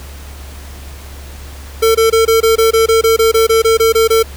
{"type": "tone bursts", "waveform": "square", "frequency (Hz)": 450, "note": "A4", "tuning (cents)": 39, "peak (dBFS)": -8, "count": 16, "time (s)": [1.82, 4.23], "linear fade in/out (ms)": 10, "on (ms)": 130, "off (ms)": 22, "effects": ["added 70 Hz sine -29 dBFS peak until 4.36 s", "pink hiss -36 dBFS RMS until 4.36 s"]}